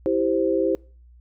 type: chord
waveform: sine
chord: C major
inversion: first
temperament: equal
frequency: 329.6 / 392 / 523.3 Hz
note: E4 / G4 / C5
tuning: 0 / 0 / 0 cents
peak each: -23 dBFS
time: 0.06-0.75 s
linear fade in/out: 0 ms
effects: noise-tail reverb RT60 0.4 s tail -25 dB re dry + added 60 Hz sine -47 dBFS peak until 1.2 s